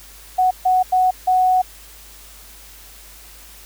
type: tone bursts at uneven times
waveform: sine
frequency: 740 Hz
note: F#5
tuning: in tune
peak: -12 dBFS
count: 4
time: 0.38-0.51 / 0.65-0.83 / 0.92-1.11 / 1.27-1.62 s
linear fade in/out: 10 ms
effects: added 50 Hz sine -45 dBFS peak until 3.65 s + white hiss -43 dBFS RMS until 3.65 s